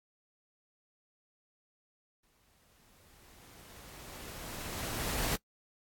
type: noise with exponential growth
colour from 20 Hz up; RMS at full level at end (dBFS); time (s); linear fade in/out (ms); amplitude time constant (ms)
pink; -32; 2.23-5.36; 5; 680
effects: noise-tail reverb RT60 0.1 s tail -21 dB re dry + AAC 64 kbps